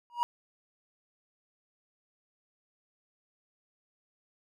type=tone with exponential growth; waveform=triangle; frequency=956 Hz; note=A#5; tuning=43 cents sharp; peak=-19 dBFS; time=0.1-0.23 s; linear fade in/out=0 ms; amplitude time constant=28 ms; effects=none